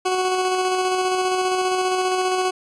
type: tone with tremolo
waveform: 20% pulse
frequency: 370.2 Hz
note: F#4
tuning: 1 cent sharp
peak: -13 dBFS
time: 0.05-2.51 s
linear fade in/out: 10 ms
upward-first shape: square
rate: 15 Hz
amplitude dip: 25%
effects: resampled to 22050 Hz